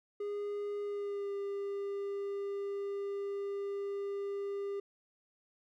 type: tone with pitch glide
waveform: triangle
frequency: 410 to 399.9 Hz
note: G#4 to G4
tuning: -22 to +35 cents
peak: -33 dBFS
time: 0.2-4.8 s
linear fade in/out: 5 ms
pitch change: -43 cents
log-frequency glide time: 0.83-1.33 s
effects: none